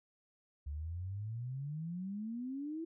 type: exponential sweep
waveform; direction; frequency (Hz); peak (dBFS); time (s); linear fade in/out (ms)
sine; up; 70 to 335.3; -38; 0.66-2.85; 10
effects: none